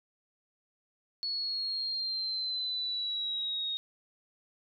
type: linear sweep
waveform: sine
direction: down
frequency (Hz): 4394 to 3729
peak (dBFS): -31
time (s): 1.23-3.77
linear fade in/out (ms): 0
effects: none